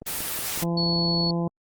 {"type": "click train", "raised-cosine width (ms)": 2, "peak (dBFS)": -25, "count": 4, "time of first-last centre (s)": [0.02, 0.576], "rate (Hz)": 5.4}
{"type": "noise", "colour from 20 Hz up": "white", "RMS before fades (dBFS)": -29, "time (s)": [0.06, 0.64], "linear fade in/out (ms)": 10}
{"type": "harmonic tone", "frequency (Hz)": 170, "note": "F3", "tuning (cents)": -46, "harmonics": [1, 2, 3, 4, 5, 6], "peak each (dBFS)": [-24, -30, -34, -36, -38, -40], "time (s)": [0.62, 1.48], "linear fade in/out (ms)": 5}
{"type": "tone", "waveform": "sine", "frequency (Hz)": 4399, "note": "C#8", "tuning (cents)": -14, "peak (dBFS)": -24, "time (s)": [0.77, 1.31], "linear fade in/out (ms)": 5}
{"effects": ["Opus 24 kbps"]}